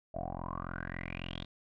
10% pulse tone with low-pass filter sweep, 43.65 Hz, F1, in tune, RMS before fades -40 dBFS, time 0.14-1.45 s, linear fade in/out 10 ms, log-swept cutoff 640 to 3700 Hz, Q 9.6, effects none

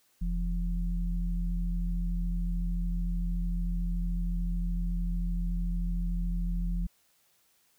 sine tone pair together, 43.25 / 173 Hz, F1 / F3, -16 / -16 cents, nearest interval 2 octaves, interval 2400 cents, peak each -28 / -34 dBFS, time 0.21-6.87 s, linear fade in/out 10 ms, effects white hiss -68 dBFS RMS until 7.78 s

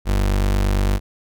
35% pulse tone, 48.8 Hz, G1, 7 cents flat, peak -14 dBFS, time 0.05-1 s, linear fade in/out 50 ms, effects none

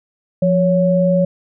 sine tone pair together, 175.53 / 558 Hz, F3 / C#5, +9 / +11 cents, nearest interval octave + minor sixth, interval 2002 cents, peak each -14 dBFS, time 0.42-1.25 s, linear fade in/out 5 ms, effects none

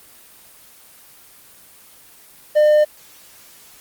triangle tone, 603 Hz, D5, 46 cents sharp, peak -8 dBFS, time 2.55-2.85 s, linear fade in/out 20 ms, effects white hiss -46 dBFS RMS until 3.8 s + Opus 24 kbps

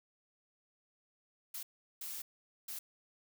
blue noise bursts at uneven times, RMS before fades -43 dBFS, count 3, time 1.54-1.63 / 2.01-2.22 / 2.68-2.79 s, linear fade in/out 5 ms, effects none

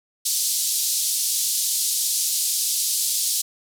white band-pass noise, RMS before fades -23 dBFS, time 0.25-3.42 s, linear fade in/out 10 ms, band 4000 to 12000 Hz, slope 24 dB/octave, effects none

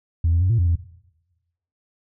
sine tone with pitch steps, 83.1 / 84.8 / 91.8 / 115.3 / 87.1 / 84.7 Hz, E2 / E2 / F#2 / A#2 / F2 / E2, +15 / +50 / -13 / -19 / -4 / +48 cents, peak -14 dBFS, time 0.24-0.756 s, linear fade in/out 5 ms, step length 86 ms, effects noise-tail reverb RT60 1.0 s tail -19 dB re dry + tanh soft clip ceiling -12 dBFS

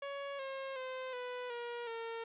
sawtooth tone with pitch steps, 560 / 537.8 / 516.5 / 496 / 476.4 / 457.5 Hz, C#5 / C5 / C5 / B4 / A#4 / A#4, +18 / +47 / -22 / +7 / +38 / -32 cents, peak -36 dBFS, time 0.02-2.24 s, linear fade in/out 5 ms, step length 370 ms, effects resampled to 8000 Hz + 11-bit

